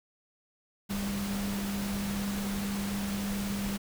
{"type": "tone in noise", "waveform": "sine", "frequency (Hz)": 200, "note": "G3", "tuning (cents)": 35, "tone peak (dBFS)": -31, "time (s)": [0.89, 3.78], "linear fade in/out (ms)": 20, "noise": "pink", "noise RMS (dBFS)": -38, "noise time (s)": [0.89, 3.78], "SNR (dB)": 4, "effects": []}